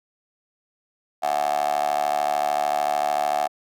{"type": "tone with high-pass filter", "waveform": "15% pulse", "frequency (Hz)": 73.42, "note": "D2", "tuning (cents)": 0, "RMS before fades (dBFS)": -23, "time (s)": [1.22, 3.48], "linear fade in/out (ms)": 20, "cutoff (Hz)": 720, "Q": 7.6, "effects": []}